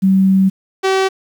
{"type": "tone pair in turn", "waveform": ["sine", "sawtooth"], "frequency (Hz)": [191.4, 382.8], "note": ["G3", "G4"], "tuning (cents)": [-41, -41], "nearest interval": "octave", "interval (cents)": 1200, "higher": "second", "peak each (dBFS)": -8, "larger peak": "neither", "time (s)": [[0.02, 0.5], [0.83, 1.09]], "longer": "first", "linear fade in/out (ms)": 20, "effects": ["low-pass 6000 Hz 12 dB/octave", "7-bit"]}